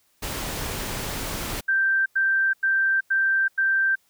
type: noise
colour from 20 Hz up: pink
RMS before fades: -30 dBFS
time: 0.22-1.61 s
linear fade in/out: 10 ms
type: tone bursts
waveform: sine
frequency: 1568 Hz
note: G6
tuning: in tune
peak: -18 dBFS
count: 5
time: 1.68-3.956 s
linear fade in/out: 10 ms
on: 380 ms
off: 94 ms
effects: white hiss -65 dBFS RMS until 4.09 s